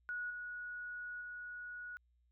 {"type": "tone with level steps", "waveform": "sine", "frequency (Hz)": 1460, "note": "F#6", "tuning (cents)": -24, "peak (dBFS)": [-38, -42, -44], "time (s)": [0.09, 1.97], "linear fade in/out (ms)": 0, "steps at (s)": [0.3, 1.21], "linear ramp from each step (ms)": 5, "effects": ["added 60 Hz sine -70 dBFS peak until 2.31 s"]}